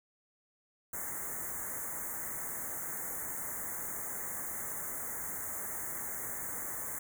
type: band-stop noise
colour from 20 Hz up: white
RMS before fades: -39 dBFS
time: 0.93-6.99 s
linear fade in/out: 5 ms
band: 2100 to 6400 Hz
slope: 96 dB/octave
effects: none